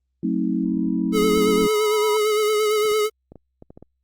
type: chord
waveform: sine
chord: F# diminished seventh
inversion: none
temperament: just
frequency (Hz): 185 / 222 / 266.4 / 319.7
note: F#3 / A3 / C4 / Eb4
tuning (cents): 0 / +16 / +31 / +47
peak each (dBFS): -25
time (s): 0.23-1.67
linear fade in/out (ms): 5
type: tone with exponential growth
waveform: sine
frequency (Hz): 971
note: B5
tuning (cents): -30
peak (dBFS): -25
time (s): 0.65-2.17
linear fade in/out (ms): 5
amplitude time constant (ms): 330
type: tone with vibrato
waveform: square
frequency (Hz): 426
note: G#4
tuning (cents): +44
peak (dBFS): -18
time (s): 1.12-3.1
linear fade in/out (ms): 50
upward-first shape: sine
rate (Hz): 8.8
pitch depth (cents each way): 36
type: clicks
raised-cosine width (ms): 2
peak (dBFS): -28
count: 8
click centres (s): 2.854 / 2.916 / 3.32 / 3.357 / 3.624 / 3.705 / 3.775 / 3.826
effects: added 64 Hz sine -70 dBFS peak until 4.03 s + Opus 24 kbps